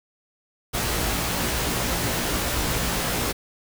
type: noise with comb filter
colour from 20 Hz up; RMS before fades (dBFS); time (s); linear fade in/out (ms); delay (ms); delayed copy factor
pink; -25; 0.73-3.33; 20; 17; +0.75
effects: none